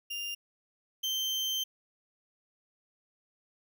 35% pulse tone pair in turn, 2800 / 3120 Hz, F7 / G7, +4 / -9 cents, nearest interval major second, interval 187 cents, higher second, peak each -33 / -28 dBFS, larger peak second, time 0.1-0.35 / 1.03-1.64 s, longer second, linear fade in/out 10 ms, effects none

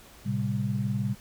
sine tone cluster, 112.9 / 132.7 / 198.8 Hz, A2 / C3 / G3, +45 / +25 / +25 cents, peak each -30 dBFS, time 0.25-1.15 s, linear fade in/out 20 ms, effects pink hiss -52 dBFS RMS until 1.2 s

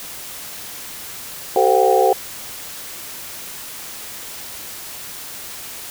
sine tone cluster, 381.8 / 444.4 / 518 / 725 / 787 Hz, G4 / A4 / C5 / F#5 / G5, -46 / +17 / -17 / -35 / +7 cents, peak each -18 dBFS, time 1.56-2.13 s, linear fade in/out 2 ms, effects white hiss -33 dBFS RMS until 5.9 s

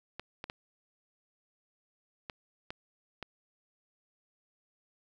clicks, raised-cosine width 0.3 ms, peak -23 dBFS, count 6, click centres 0.196 / 0.441 / 0.499 / 2.298 / 2.705 / 3.227 s, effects 10-bit

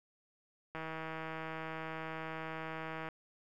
click train, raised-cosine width 0.5 ms, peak -27 dBFS, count 375, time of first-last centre 0.75-3.087 s, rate 160 Hz, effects 11-bit

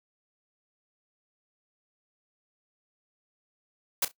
white noise with echo, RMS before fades -25 dBFS, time 4.02-4.05 s, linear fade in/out 5 ms, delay 33 ms, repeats 2, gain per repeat -15 dB, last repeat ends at 4.116 s, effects noise-tail reverb RT60 0.1 s tail -18 dB re dry + high-pass 200 Hz 12 dB/octave

